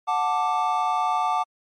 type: chord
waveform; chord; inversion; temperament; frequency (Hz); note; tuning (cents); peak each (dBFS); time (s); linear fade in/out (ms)
triangle; D major; first; just; 734.2 / 881 / 1174.7; F#5 / A5 / D6; -14 / +2 / 0; -23; 0.07-1.44; 20
effects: MP3 48 kbps